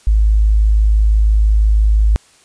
sine tone, 53 Hz, G#1, 36 cents sharp, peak -8 dBFS, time 0.07-2.16 s, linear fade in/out 0 ms, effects white hiss -49 dBFS RMS until 2.44 s + resampled to 22050 Hz

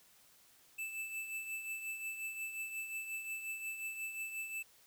square tone with tremolo, 2637 Hz, E7, in tune, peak -38 dBFS, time 0.78-4.63 s, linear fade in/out 10 ms, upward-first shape triangle, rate 5.6 Hz, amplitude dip 60%, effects white hiss -65 dBFS RMS until 4.86 s

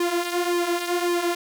sawtooth tone with flanger, 349.2 Hz, F4, in tune, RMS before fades -24 dBFS, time 0-1.35 s, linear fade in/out 5 ms, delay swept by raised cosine 1.4 to 5.9 ms, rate 1.8 Hz, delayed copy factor -0.6, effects none

